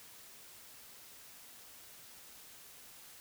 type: silence
effects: white hiss -55 dBFS RMS until 3.2 s